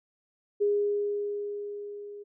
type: tone with level ramp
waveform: sine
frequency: 410.3 Hz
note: G#4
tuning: 21 cents flat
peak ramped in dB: -21 to -40 dBFS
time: 0.6-2.24 s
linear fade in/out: 20 ms
effects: none